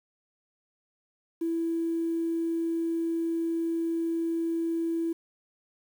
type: tone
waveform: triangle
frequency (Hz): 331.7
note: E4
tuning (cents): +11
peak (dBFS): -22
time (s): 1.41-5.13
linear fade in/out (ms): 10
effects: tanh soft clip ceiling -24 dBFS + 9-bit